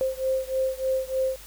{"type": "beating tone pair", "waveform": "sine", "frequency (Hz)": [523.3, 526.6], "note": ["C5", "C5"], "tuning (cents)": [0, 11], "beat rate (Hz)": 3.3, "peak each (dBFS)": [-26, -27], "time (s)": [0.01, 1.36], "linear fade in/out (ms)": 0, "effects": ["added 50 Hz sine -47 dBFS peak until 1.46 s", "white hiss -46 dBFS RMS until 1.46 s"]}